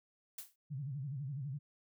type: noise with exponential decay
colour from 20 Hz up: blue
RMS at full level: -41 dBFS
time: 0.38-0.56 s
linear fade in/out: 5 ms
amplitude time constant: 37 ms
type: tone with vibrato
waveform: sine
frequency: 138.1 Hz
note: C#3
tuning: 6 cents flat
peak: -38 dBFS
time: 0.7-1.59 s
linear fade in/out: 20 ms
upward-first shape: sine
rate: 12 Hz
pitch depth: 160 cents each way
effects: none